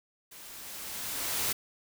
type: noise with level ramp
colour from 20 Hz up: white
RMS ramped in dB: -49 to -29 dBFS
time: 0.31-1.53 s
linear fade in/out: 10 ms
effects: none